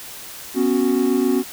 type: chord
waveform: triangle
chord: B suspended second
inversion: none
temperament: equal with one note detuned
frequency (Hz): 246.9 / 274.5 / 370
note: B3 / C#4 / F#4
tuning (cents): 0 / -17 / 0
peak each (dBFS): -18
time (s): 0.54-1.44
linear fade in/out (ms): 50
effects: white hiss -36 dBFS RMS until 1.52 s